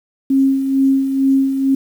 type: tone with tremolo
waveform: sine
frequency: 270 Hz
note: C#4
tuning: 45 cents flat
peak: -9 dBFS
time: 0.3-1.75 s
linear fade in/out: 5 ms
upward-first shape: sine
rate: 2.2 Hz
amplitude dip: 55%
effects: 7-bit